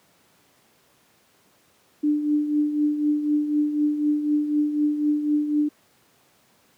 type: tone with tremolo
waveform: sine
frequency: 297.4 Hz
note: D4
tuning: 22 cents sharp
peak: -16 dBFS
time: 2.03-5.69 s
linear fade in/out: 10 ms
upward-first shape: triangle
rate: 4 Hz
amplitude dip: 65%
effects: pink hiss -60 dBFS RMS until 6.77 s + high-pass 150 Hz 12 dB/octave